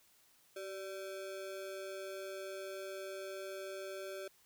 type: ring-modulated tone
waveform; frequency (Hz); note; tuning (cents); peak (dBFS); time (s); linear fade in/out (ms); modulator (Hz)
square; 483.4; B4; -37; -40; 0.56-4.28; 5; 101
effects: white hiss -68 dBFS RMS until 4.45 s